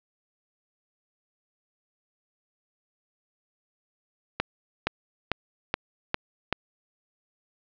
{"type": "accelerating click train", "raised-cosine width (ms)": 0.3, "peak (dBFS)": -7, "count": 6, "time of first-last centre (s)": [4.4, 6.526], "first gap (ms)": 470, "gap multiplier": 0.95, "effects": ["low-pass 4000 Hz 12 dB/octave"]}